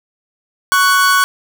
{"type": "tone pair together", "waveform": "45% pulse", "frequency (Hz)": [1114, 1487], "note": ["C#6", "F#6"], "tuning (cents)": [8, 8], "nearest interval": "perfect fourth", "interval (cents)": 500, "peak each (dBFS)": -12, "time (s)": [0.72, 1.24], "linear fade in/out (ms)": 0, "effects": []}